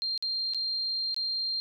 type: tone with dropouts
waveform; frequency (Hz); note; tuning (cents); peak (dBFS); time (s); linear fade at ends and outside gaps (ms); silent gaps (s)
sine; 4186; C8; 0; -28; 0.02-1.6; 0; 0.177-0.225 / 0.536-0.546 / 1.144-1.164
effects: none